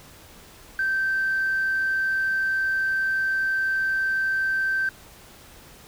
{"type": "tone", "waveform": "sine", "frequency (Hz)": 1557, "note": "G6", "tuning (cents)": -12, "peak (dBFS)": -20, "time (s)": [0.79, 4.89], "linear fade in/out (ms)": 2, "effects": ["tanh soft clip ceiling -17 dBFS", "pink hiss -48 dBFS RMS until 5.87 s"]}